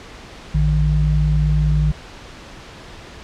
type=tone pair together; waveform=sine; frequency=57.12 / 151.7 Hz; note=A#1 / D#3; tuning=-35 / -44 cents; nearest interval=octave + perfect fourth; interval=1691 cents; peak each=-16 dBFS; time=0.54-1.92 s; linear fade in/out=10 ms; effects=pink hiss -38 dBFS RMS until 3.23 s + low-pass 5000 Hz 12 dB/octave